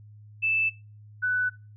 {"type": "tone pair in turn", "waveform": "sine", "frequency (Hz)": [2637, 1492.7], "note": ["E7", "F#6"], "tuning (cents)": [0, 15], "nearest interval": "minor seventh", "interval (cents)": 985, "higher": "first", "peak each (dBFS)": -22, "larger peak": "neither", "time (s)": [[0.42, 0.7], [1.22, 1.5]], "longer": "neither", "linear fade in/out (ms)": 20, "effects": ["noise-tail reverb RT60 0.3 s tail -20 dB re dry", "added 105 Hz sine -46 dBFS peak until 1.76 s"]}